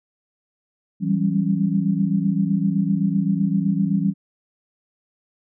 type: tone cluster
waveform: sine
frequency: 164.9 / 192.7 / 200.5 / 276.3 Hz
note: E3 / G3 / G3 / C#4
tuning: +1 / -29 / +39 / -6 cents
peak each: -23 / -20 / -25 / -27 dBFS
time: 1-4.14 s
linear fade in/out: 50 ms
effects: none